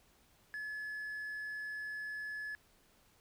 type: tone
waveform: triangle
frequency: 1710 Hz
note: A6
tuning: 50 cents flat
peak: -37 dBFS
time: 0.54-2.55 s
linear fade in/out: 0 ms
effects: tanh soft clip ceiling -33 dBFS + pink hiss -68 dBFS RMS until 3.2 s